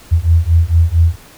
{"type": "beating tone pair", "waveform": "sine", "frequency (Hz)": [81.2, 85.6], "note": ["E2", "F2"], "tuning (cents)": [-26, -34], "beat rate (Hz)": 4.4, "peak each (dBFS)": -11, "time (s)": [0.11, 1.16], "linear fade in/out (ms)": 20, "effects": ["pink hiss -41 dBFS RMS until 1.37 s"]}